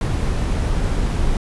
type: noise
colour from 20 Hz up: brown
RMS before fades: -19 dBFS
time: 0.01-1.37 s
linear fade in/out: 2 ms
effects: resampled to 24000 Hz